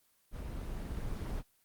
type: noise with level ramp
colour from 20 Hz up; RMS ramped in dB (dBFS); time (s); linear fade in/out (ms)
brown; -41 to -36; 0.31-1.43; 50
effects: white hiss -71 dBFS RMS until 1.64 s + Opus 24 kbps